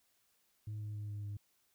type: tone with pitch steps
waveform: sine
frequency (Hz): 106.4 / 105.36 / 104.33 / 103.31 / 102.3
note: G#2 / G#2 / G#2 / G#2 / G#2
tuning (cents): +42 / +25 / +8 / -9 / -26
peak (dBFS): -37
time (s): 0.67-1.37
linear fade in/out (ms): 5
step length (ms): 140
effects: tanh soft clip ceiling -38 dBFS + white hiss -75 dBFS RMS until 1.74 s